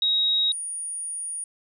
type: tone pair in turn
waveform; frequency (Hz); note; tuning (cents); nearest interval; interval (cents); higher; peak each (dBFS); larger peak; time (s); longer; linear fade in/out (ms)
sine; 3795 / 9532; A#7 / D9; +30 / +25; octave + major third; 1595; second; -19 / -29; first; 0.02-0.52 / 0.52-1.44; second; 2
effects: none